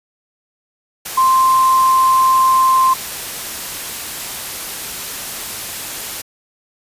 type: tone in noise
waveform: sine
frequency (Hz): 1046.5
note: C6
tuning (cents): 0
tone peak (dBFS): -9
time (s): 1.17-2.94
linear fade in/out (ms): 10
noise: white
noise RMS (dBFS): -26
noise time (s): 1.05-6.22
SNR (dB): +14
effects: resampled to 32000 Hz